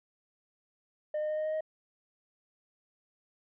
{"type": "tone with pitch steps", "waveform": "sine", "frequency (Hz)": [607, 610.9, 614.8, 618.7, 622.6, 626.6], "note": ["D#5", "D#5", "D#5", "D#5", "D#5", "D#5"], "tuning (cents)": [-43, -32, -21, -10, 1, 12], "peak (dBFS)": -27, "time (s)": [1.14, 1.608], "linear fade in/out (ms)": 5, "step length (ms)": 78, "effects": ["tanh soft clip ceiling -29 dBFS"]}